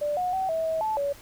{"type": "tone with pitch steps", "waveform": "sine", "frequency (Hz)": [589, 726, 761, 648, 643, 870, 566], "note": ["D5", "F#5", "F#5", "E5", "E5", "A5", "C#5"], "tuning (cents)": [5, -33, 48, -30, -43, -20, 36], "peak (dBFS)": -24, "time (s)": [0.01, 1.13], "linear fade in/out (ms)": 10, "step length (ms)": 160, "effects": ["pink hiss -49 dBFS RMS until 1.21 s"]}